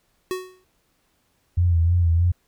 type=tone with exponential decay; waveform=square; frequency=370 Hz; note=F#4; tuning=in tune; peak=-22 dBFS; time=0.31-0.64 s; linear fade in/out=0 ms; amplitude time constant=70 ms
type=tone with vibrato; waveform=sine; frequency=85.6 Hz; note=F2; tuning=34 cents flat; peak=-15 dBFS; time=1.57-2.32 s; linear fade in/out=10 ms; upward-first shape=sine; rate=3.2 Hz; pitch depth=58 cents each way
effects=pink hiss -67 dBFS RMS until 2.47 s